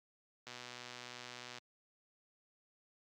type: click train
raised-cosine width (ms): 0.2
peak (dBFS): -30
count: 138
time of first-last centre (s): 0.47-1.584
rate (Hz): 123
effects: high-pass 100 Hz 12 dB/octave + Opus 48 kbps